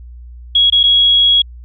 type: tone with dropouts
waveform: sine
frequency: 3322 Hz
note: G#7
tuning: in tune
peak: -7 dBFS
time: 0.55-1.42 s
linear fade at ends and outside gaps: 5 ms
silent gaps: 0.701-0.723 / 0.832-0.837 s
effects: added 60 Hz sine -31 dBFS peak until 1.64 s